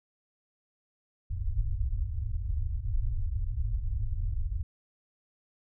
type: low-pass noise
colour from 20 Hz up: pink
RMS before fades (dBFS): -30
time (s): 1.3-4.63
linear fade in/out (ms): 5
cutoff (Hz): 110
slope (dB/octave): 96
effects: none